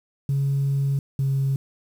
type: tone pair in turn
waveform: sine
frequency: 138.59 / 136.21 Hz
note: C#3 / C#3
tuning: 0 / -30 cents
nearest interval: unison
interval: 30 cents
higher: first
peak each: -18 dBFS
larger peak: neither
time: 0.29-0.99 / 1.19-1.56 s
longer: first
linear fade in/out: 2 ms
effects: tanh soft clip ceiling -16 dBFS + 8-bit